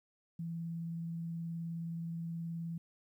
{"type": "tone with vibrato", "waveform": "sine", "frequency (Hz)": 166.8, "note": "E3", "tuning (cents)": 21, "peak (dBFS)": -37, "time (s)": [0.39, 2.78], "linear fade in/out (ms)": 5, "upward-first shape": "sine", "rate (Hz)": 19, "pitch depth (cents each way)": 12, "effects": ["12-bit"]}